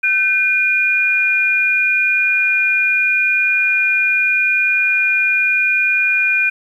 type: tone pair together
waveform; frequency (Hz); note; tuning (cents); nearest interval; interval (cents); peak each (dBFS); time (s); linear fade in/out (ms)
sine; 1530.8 / 2430; G6 / D#7; -42 / -42; minor sixth; 800; -19 / -13; 0.03-6.5; 10
effects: 8-bit